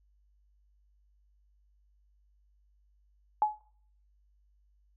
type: tone with exponential decay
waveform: sine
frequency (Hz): 849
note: G#5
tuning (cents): +38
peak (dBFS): -19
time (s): 3.42-3.61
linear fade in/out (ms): 1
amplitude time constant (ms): 40
effects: noise-tail reverb RT60 0.6 s tail -23 dB re dry + added 50 Hz sine -64 dBFS peak until 4.96 s